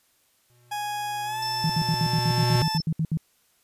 square tone with exponential growth, 121.4 Hz, B2, 29 cents flat, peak -20 dBFS, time 0.5-2.62 s, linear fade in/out 0 ms, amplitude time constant 460 ms
40% pulse tone with pitch glide, 830.6 to 877.5 Hz, G#5 to A5, 0 to -5 cents, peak -27 dBFS, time 0.71-2.78 s, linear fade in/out 10 ms, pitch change +95 cents, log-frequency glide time 1.24-1.4 s
sine tone, 5300 Hz, E8, 9 cents sharp, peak -29 dBFS, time 1.42-2.82 s, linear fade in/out 5 ms
sine tone bursts, 160 Hz, D#3, 49 cents sharp, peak -21 dBFS, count 13, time 1.64-3.173 s, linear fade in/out 2 ms, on 57 ms, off 66 ms
effects white hiss -65 dBFS RMS until 3.63 s + resampled to 32000 Hz

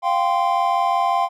triangle chord, F suspended second, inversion none, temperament equal with one note detuned, 698.5 / 784 / 1038.7 Hz, F5 / G5 / C6, 0 / 0 / -13 cents, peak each -19 dBFS, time 0.02-1.29 s, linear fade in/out 50 ms, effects none

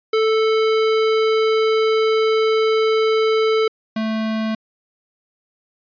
square tone pair in turn, 440 / 220 Hz, A4 / A3, 0 / 0 cents, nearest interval octave, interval 1200 cents, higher first, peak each -15 / -20 dBFS, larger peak first, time 0.13-3.68 / 3.96-4.55 s, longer first, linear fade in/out 5 ms, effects resampled to 11025 Hz

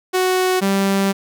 sawtooth tone pair in turn, 370 / 196 Hz, F#4 / G3, 0 / 0 cents, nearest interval major seventh, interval 1100 cents, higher first, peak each -11 dBFS, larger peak neither, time 0.13-0.61 / 0.61-1.13 s, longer second, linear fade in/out 20 ms, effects none

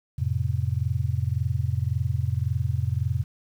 sine chord, F major, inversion none, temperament just, 87.31 / 109.13 / 130.96 Hz, F2 / A2 / C3, 0 / -14 / +2 cents, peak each -27 dBFS, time 0.18-3.24 s, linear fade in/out 10 ms, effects 9-bit

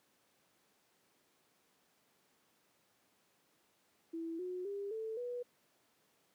sine tone with pitch steps, 329.6 / 363.6 / 401.1 / 442.5 / 488.2 Hz, E4 / F#4 / G4 / A4 / B4, 0 / -30 / +40 / +10 / -20 cents, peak -38 dBFS, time 4.13-5.43 s, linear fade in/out 10 ms, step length 260 ms, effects pink hiss -73 dBFS RMS until 6.34 s + high-pass 200 Hz 12 dB/octave

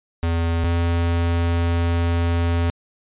square tone pair in turn, 83.7 / 85.06 Hz, E2 / F2, +27 / -45 cents, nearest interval unison, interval 28 cents, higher second, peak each -19 / -18 dBFS, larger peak second, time 0.23-0.64 / 0.64-2.7 s, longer second, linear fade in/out 0 ms, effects resampled to 8000 Hz

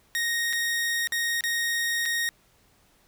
sawtooth tone with dropouts, 1864.7 Hz, A#6, in tune, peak -21 dBFS, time 0.15-2.29 s, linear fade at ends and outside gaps 0 ms, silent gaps 0.528-0.532 / 1.073-1.122 / 1.408-1.438 / 2.055-2.059 s, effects pink hiss -62 dBFS RMS until 3.07 s

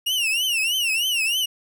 40% pulse tone with vibrato, 2803 Hz, F7, 6 cents sharp, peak -19 dBFS, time 0.06-1.46 s, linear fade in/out 10 ms, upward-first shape triangle, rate 3.2 Hz, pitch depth 190 cents each way, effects none

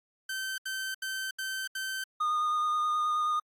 sawtooth tone bursts, 1545 Hz, G6, 26 cents flat, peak -29 dBFS, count 5, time 0.29-2.04 s, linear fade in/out 5 ms, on 290 ms, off 75 ms
triangle tone with vibrato, 1226 Hz, D#6, 26 cents flat, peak -24 dBFS, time 2.2-3.4 s, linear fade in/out 10 ms, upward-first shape sine, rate 9.4 Hz, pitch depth 14 cents each way
effects AAC 64 kbps

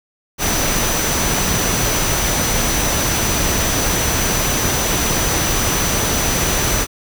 sine tone in noise, 5970 Hz, F#8, 15 cents sharp, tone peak -23 dBFS, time 0.38-6.87 s, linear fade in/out 50 ms, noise pink, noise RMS -18 dBFS, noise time 0.38-6.87 s, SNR -8 dB, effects none

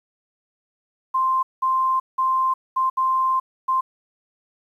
sine tone bursts at uneven times, 1046.5 Hz, C6, in tune, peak -17 dBFS, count 6, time 1.14-1.43 / 1.62-2 / 2.18-2.54 / 2.76-2.9 / 2.97-3.4 / 3.68-3.81 s, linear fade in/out 10 ms, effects 9-bit

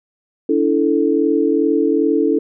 sine chord, D suspended second, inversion none, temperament equal with one note detuned, 287.1 / 329.6 / 440 Hz, D4 / E4 / A4, -39 / 0 / 0 cents, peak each -17 dBFS, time 0.49-2.39 s, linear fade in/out 5 ms, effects none

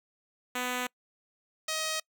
5% pulse tone pair in turn, 249.3 / 630.6 Hz, B3 / D#5, +16 / +23 cents, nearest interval octave + major third, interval 1607 cents, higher second, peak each -19 dBFS, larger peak neither, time 0.55-0.87 / 1.68-2 s, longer neither, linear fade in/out 5 ms, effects noise-tail reverb RT60 0.1 s tail -26 dB re dry

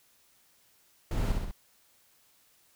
brown noise with echo, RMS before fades -29 dBFS, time 1.11-1.32 s, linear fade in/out 2 ms, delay 64 ms, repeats 3, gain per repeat -3 dB, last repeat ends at 1.512 s, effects white hiss -65 dBFS RMS until 2.75 s

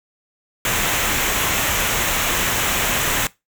pink noise with comb filter, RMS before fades -20 dBFS, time 0.65-3.27 s, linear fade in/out 2 ms, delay 0.21 ms, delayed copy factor -0.55, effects noise-tail reverb RT60 0.2 s tail -20 dB re dry

